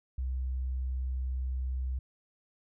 sine tone, 64.3 Hz, C2, 30 cents flat, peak -30 dBFS, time 0.18-1.99 s, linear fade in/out 5 ms, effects none

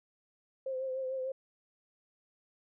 sine tone with vibrato, 523.3 Hz, C5, in tune, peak -33 dBFS, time 0.66-1.32 s, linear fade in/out 5 ms, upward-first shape triangle, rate 6.7 Hz, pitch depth 41 cents each way, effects none

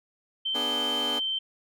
sine tone, 3110 Hz, G7, 14 cents flat, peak -26 dBFS, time 0.45-1.39 s, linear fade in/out 10 ms
15% pulse chord, G# diminished, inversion first, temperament equal with one note detuned, 244.2 / 293.7 / 415.3 Hz, B3 / D4 / G#4, -19 / 0 / 0 cents, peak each -29 / -29 / -30 dBFS, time 0.54-1.2 s, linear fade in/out 20 ms
effects none

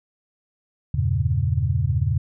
sine chord, E diminished seventh, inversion none, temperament equal, 82.41 / 98 / 116.54 / 138.59 Hz, E2 / G2 / Bb2 / Db3, 0 / 0 / 0 / 0 cents, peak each -24 dBFS, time 0.94-2.18 s, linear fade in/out 5 ms, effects none

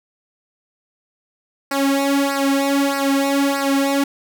sawtooth tone with flanger, 277.2 Hz, C#4, in tune, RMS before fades -18 dBFS, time 1.71-4.04 s, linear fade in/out 5 ms, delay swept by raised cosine 0.29 to 2.99 ms, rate 1.6 Hz, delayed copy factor -0.95, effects none

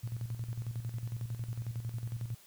sine tone with tremolo, 116.54 Hz, A#2, in tune, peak -33 dBFS, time 0.03-2.35 s, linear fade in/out 10 ms, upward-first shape square, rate 11 Hz, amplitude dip 65%, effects white hiss -59 dBFS RMS until 2.46 s

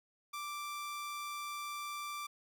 sawtooth tone, 1174.7 Hz, D6, in tune, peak -36 dBFS, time 0.33-2.27 s, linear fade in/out 10 ms, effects none

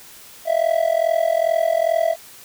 triangle tone with amplitude modulation, 659.3 Hz, E5, in tune, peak -10 dBFS, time 0.45-2.16 s, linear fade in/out 50 ms, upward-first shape sine, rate 42.4 Hz, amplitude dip 90%, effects white hiss -43 dBFS RMS until 2.44 s

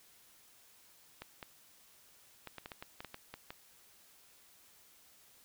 clicks, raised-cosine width 0.3 ms, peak -28 dBFS, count 12, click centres 1.22 / 1.428 / 2.473 / 2.583 / 2.659 / 2.718 / 2.825 / 3.005 / 3.047 / 3.144 / 3.34 / 3.505 s, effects white hiss -63 dBFS RMS until 5.44 s

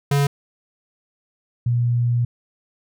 square / sine tone pair in turn, 141.7 / 120.13 Hz, C#3 / B2, +38 / -47 cents, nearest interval minor third, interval 285 cents, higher first, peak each -16 dBFS, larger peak neither, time 0.11-0.27 / 1.66-2.25 s, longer second, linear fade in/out 5 ms, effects none

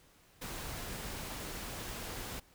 pink noise, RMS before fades -42 dBFS, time 0.41-2.4 s, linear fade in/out 10 ms, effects pink hiss -64 dBFS RMS until 2.54 s

